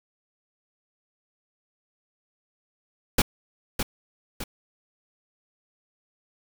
pink noise with echo, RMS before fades -19 dBFS, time 3.18-3.22 s, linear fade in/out 5 ms, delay 610 ms, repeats 2, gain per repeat -7 dB, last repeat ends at 4.44 s, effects none

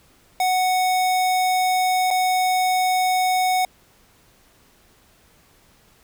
square tone with dropouts, 740 Hz, F#5, in tune, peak -18 dBFS, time 0.4-3.65 s, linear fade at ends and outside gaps 2 ms, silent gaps 2.105-2.11 s, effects pink hiss -56 dBFS RMS until 6.03 s

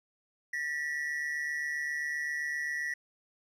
triangle tone pair together, 1789.4 / 1937 Hz, A6 / B6, +29 / -34 cents, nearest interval minor second, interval 137 cents, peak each -36 / -31 dBFS, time 0.53-2.94 s, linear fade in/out 5 ms, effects none

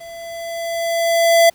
square tone with level ramp, 672 Hz, E5, 33 cents sharp, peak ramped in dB -34 to -8 dBFS, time 0-1.5 s, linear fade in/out 10 ms, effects pink hiss -52 dBFS RMS until 1.54 s

